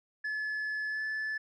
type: tone with pitch glide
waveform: sine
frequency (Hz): 1719 to 1737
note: A6 to A6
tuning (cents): -41 to -23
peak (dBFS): -29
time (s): 0.24-1.38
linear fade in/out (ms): 10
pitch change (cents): +18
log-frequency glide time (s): 0.88-1.03
effects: tanh soft clip ceiling -31 dBFS